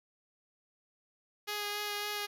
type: tone with vibrato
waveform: 5% pulse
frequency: 414.1 Hz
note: G#4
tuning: 5 cents flat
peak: -23 dBFS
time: 1.47-2.27 s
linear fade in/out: 20 ms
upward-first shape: sine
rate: 3.6 Hz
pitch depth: 12 cents each way
effects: none